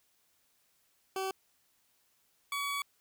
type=tone pair in turn; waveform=20% pulse; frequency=382.3 / 1132.4 Hz; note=G4 / C#6; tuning=-43 / +37 cents; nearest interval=octave + perfect fifth; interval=1880 cents; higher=second; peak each=-28 dBFS; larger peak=neither; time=1.16-1.31 / 2.52-2.82 s; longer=second; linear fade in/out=2 ms; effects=white hiss -72 dBFS RMS until 3 s